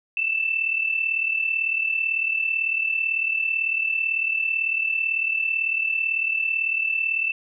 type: tone pair together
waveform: sine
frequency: 2622 / 2660 Hz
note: E7 / E7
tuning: -10 / +15 cents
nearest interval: unison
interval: 25 cents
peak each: -27 / -22 dBFS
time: 0.17-7.32 s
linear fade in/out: 2 ms
effects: none

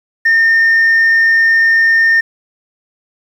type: tone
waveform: sine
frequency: 1818 Hz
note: A#6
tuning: 44 cents flat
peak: -5 dBFS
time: 0.25-2.21 s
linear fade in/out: 10 ms
effects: tanh soft clip ceiling -5 dBFS + 7-bit

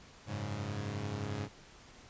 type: chord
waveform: sawtooth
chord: F# suspended second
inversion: none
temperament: equal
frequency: 92.5 / 103.83 / 138.59 Hz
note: F#2 / G#2 / C#3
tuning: 0 / 0 / 0 cents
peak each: -40 / -34 / -38 dBFS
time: 0.26-1.49 s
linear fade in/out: 50 ms
effects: pink hiss -56 dBFS RMS until 2.09 s + resampled to 16000 Hz

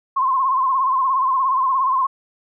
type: tone with vibrato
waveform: sine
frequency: 1053 Hz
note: C6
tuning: 11 cents sharp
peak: -15 dBFS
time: 0.16-2.07 s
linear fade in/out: 10 ms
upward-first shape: sine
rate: 17 Hz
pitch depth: 75 cents each way
effects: none

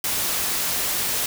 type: noise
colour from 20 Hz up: white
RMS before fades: -24 dBFS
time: 0.04-1.26 s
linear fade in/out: 2 ms
effects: none

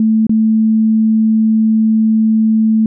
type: tone with dropouts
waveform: sine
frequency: 220 Hz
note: A3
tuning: in tune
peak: -8 dBFS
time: 0-2.86 s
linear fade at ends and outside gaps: 2 ms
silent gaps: 0.268-0.294 s
effects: none

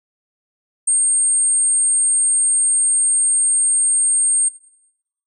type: tone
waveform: sine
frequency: 8590 Hz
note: C9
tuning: 44 cents sharp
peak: -12 dBFS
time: 0.87-4.49 s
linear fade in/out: 10 ms
effects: noise-tail reverb RT60 0.8 s tail -19 dB re dry

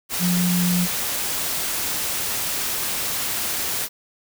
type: tone in noise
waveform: sine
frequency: 177.8 Hz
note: F3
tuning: 31 cents sharp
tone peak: -18 dBFS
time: 0.19-0.88 s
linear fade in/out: 50 ms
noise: white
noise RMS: -25 dBFS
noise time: 0.09-3.89 s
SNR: +4 dB
effects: none

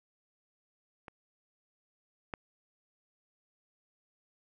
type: clicks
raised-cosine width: 0.5 ms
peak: -30 / -21 dBFS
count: 2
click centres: 1.082 / 2.338 s
effects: none

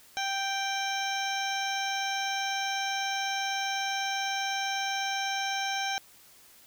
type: harmonic tone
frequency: 784 Hz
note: G5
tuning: in tune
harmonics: 1 / 2 / 3 / 4 / 5 / 7 / 8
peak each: -32 / -35 / -37 / -38 / -39 / -40 / -41 dBFS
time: 0.17-5.98 s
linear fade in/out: 0 ms
effects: white hiss -56 dBFS RMS until 6.66 s

